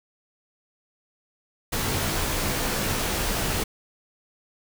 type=noise with comb filter; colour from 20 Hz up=pink; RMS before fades=-26 dBFS; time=1.72-3.64 s; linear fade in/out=10 ms; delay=17 ms; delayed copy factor=-0.55; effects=none